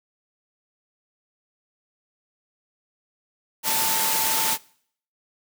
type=tone in noise; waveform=sine; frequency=890 Hz; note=A5; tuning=20 cents sharp; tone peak=-29 dBFS; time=3.63-4.58 s; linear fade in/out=50 ms; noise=white; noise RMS=-23 dBFS; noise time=3.63-4.58 s; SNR=-9 dB; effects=noise-tail reverb RT60 0.6 s tail -23 dB re dry + high-pass 150 Hz 12 dB/octave